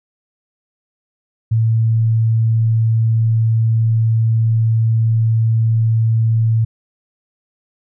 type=tone; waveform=sine; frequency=112.7 Hz; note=A2; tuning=42 cents sharp; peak=-11 dBFS; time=1.51-6.65 s; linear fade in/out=10 ms; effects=none